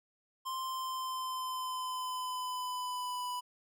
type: tone with pitch glide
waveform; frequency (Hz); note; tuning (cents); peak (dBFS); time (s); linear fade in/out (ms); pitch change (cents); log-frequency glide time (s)
square; 1046.5 to 990.6; C6 to B5; 0 to +5; -36; 0.45-3.41; 20; -95; 0.59-3.29
effects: none